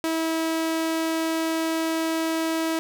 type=tone; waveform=sawtooth; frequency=324.1 Hz; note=E4; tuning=29 cents flat; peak=-19 dBFS; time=0.04-2.79 s; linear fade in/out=0 ms; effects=none